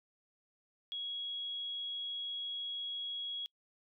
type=tone; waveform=sine; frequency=3322 Hz; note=G#7; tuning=in tune; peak=-37 dBFS; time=0.92-3.46 s; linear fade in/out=0 ms; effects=noise-tail reverb RT60 0.1 s tail -26 dB re dry